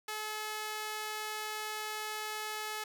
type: tone with high-pass filter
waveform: sawtooth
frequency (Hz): 428.7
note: A4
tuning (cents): -45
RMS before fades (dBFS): -39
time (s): 0.08-2.84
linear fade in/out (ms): 5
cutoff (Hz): 940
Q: 0.67
effects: none